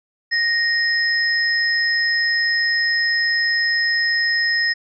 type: tone pair together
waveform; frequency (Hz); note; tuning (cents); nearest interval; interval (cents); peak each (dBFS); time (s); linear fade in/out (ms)
sine; 1864.7 / 5133; A#6 / E8; 0 / -47; octave + tritone; 1753; -17 / -22; 0.31-4.74; 20
effects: none